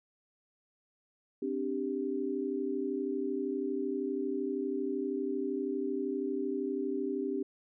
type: chord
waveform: sine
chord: C suspended second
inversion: none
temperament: just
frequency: 261.6 / 294.3 / 392.4 Hz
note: C4 / D4 / G4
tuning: 0 / +4 / +2 cents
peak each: -36 / -36 / -34 dBFS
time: 1.42-7.43 s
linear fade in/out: 5 ms
effects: none